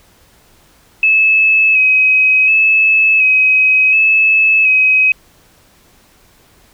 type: tone with vibrato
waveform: sine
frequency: 2568 Hz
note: E7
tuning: 46 cents flat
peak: -7 dBFS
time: 1.03-5.12 s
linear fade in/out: 2 ms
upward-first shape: square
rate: 0.69 Hz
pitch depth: 23 cents each way
effects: pink hiss -49 dBFS RMS until 6.73 s